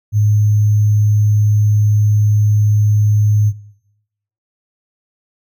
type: tone with sample-and-hold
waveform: sine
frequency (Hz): 105.3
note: G#2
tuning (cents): +24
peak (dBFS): -9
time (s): 0.12-3.53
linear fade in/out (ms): 50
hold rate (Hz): 6300
effects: noise-tail reverb RT60 0.9 s tail -21 dB re dry